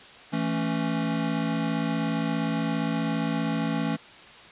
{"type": "chord", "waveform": "square", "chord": "A major", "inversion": "second", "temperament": "equal", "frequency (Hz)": [164.81, 220, 277.2], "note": ["E3", "A3", "C#4"], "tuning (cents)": [0, 0, 0], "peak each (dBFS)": -30, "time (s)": [0.32, 3.97], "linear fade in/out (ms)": 20, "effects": ["white hiss -47 dBFS RMS until 4.51 s", "resampled to 8000 Hz"]}